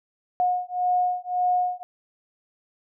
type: beating tone pair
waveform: sine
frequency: 722 / 723.8 Hz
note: F#5 / F#5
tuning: -43 / -38 cents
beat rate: 1.8 Hz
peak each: -24 dBFS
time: 0.4-1.83 s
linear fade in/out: 0 ms
effects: none